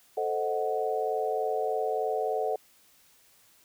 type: chord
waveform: sine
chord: A diminished seventh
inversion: none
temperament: equal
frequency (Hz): 440 / 523.3 / 622.3 / 740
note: A4 / C5 / Eb5 / Gb5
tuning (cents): 0 / 0 / 0 / 0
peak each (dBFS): -30 / -34 / -34 / -31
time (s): 0.17-2.56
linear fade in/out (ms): 5
effects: white hiss -61 dBFS RMS until 3.64 s